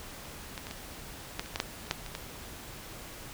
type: clicks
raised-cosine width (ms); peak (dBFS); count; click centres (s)
0.2; -20 / -23 / -21 / -14 / -26 / -14 / -10 / -30 / -10 / -25 / -18; 11; 0.578 / 0.669 / 0.711 / 1.395 / 1.46 / 1.559 / 1.601 / 1.869 / 1.911 / 2.063 / 2.151
effects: pink hiss -45 dBFS RMS until 3.33 s